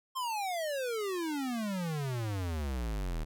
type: exponential sweep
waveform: square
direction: down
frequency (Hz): 1071 to 37.41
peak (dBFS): -33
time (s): 0.15-3.25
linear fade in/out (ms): 20
effects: none